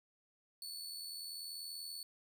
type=tone with amplitude modulation; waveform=sawtooth; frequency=4445 Hz; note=C#8; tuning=4 cents sharp; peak=-39 dBFS; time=0.62-2.03 s; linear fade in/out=2 ms; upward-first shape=sine; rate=80.4 Hz; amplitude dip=45%; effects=none